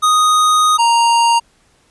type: tone pair in turn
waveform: square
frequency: 1244.5 / 932.3 Hz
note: D#6 / A#5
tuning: 0 / 0 cents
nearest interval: perfect fourth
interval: 500 cents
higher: first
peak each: -10 dBFS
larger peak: neither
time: 0.02-0.78 / 0.78-1.4 s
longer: first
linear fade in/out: 20 ms
effects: pink hiss -55 dBFS RMS until 1.9 s + resampled to 24000 Hz